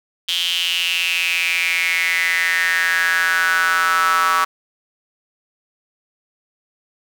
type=tone with high-pass filter sweep; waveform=square; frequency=87.31 Hz; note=F2; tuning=in tune; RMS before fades=-18 dBFS; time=0.28-4.45 s; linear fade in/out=10 ms; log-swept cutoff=3200 to 1200 Hz; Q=7.2; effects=none